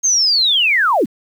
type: linear sweep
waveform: sine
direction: down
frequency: 6490 to 156.1 Hz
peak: -11 dBFS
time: 0.03-1.06 s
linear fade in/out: 20 ms
effects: 7-bit